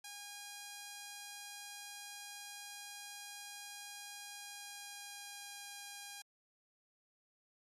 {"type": "tone with pitch glide", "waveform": "5% pulse", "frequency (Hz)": [816, 811.3], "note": ["G#5", "G#5"], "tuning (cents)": [-31, -41], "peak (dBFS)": -35, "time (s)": [0.04, 6.22], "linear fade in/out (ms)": 5, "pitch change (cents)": -10, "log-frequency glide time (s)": [4.23, 5.68], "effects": ["MP3 64 kbps"]}